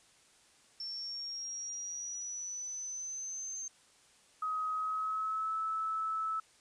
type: linear sweep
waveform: sine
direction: up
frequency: 5410 to 6330 Hz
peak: -38 dBFS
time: 0.8-3.68 s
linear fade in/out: 2 ms
type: tone with pitch glide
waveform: sine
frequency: 1264 to 1306.3 Hz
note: D#6 to E6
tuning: +27 to -16 cents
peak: -32 dBFS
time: 4.42-6.4 s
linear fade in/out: 5 ms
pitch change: +57 cents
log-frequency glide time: 4.72-5.55 s
effects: white hiss -64 dBFS RMS until 6.6 s + resampled to 22050 Hz